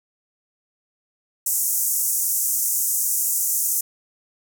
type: band-pass noise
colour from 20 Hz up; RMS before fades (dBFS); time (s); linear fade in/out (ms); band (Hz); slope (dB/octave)
white; -22; 1.46-3.81; 5; 6200 to 16000; 48
effects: none